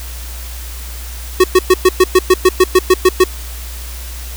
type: tone bursts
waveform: square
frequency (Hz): 370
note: F#4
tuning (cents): 0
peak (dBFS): -5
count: 13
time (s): 1.4-3.24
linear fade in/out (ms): 5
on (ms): 40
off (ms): 110
effects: added 60 Hz sine -25 dBFS peak until 4.36 s + white hiss -32 dBFS RMS until 4.36 s